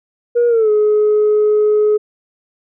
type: tone with pitch glide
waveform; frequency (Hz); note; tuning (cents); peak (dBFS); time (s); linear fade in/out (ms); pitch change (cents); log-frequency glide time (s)
sine; 477.6 to 423; A#4 to G#4; +42 to +32; -8; 0.35-1.98; 20; -210; 0.48-0.7
effects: tanh soft clip ceiling -7 dBFS